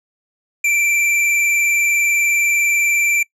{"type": "tone with vibrato", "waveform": "square", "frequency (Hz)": 2349, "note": "D7", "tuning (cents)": 0, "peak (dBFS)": -14, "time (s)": [0.64, 3.23], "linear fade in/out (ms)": 5, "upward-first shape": "square", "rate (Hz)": 20, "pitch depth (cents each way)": 23, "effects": ["noise-tail reverb RT60 0.1 s tail -23 dB re dry", "low-pass 11000 Hz 12 dB/octave"]}